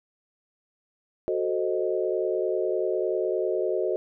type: chord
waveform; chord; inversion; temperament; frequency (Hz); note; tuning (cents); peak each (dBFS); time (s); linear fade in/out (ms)
sine; F# diminished seventh; none; equal; 370 / 440 / 523.3 / 622.3; F#4 / A4 / C5 / Eb5; 0 / 0 / 0 / 0; -27 / -29 / -31 / -30; 1.28-3.96; 0
effects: none